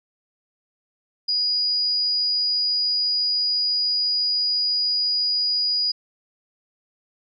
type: tone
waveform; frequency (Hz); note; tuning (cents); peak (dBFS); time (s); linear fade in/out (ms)
sine; 4903; D#8; -26; -19; 1.28-5.92; 10
effects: none